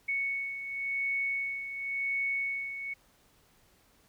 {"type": "beating tone pair", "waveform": "sine", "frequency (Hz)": [2217, 2217.93], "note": ["C#7", "C#7"], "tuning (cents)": [0, 0], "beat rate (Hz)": 0.93, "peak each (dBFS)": [-31, -38], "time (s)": [0.08, 2.94], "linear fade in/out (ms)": 10, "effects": ["pink hiss -65 dBFS RMS until 4.08 s"]}